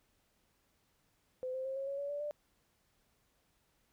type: tone with pitch steps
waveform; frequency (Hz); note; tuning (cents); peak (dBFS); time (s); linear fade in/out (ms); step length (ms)
sine; 511 / 521.7 / 532.7 / 543.9 / 555.3 / 567 / 578.9 / 591.1; C5 / C5 / C5 / C#5 / C#5 / C#5 / D5 / D5; -41 / -5 / +31 / -33 / +3 / +39 / -25 / +11; -36; 1.43-2.31; 0; 110
effects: pink hiss -75 dBFS RMS until 3.92 s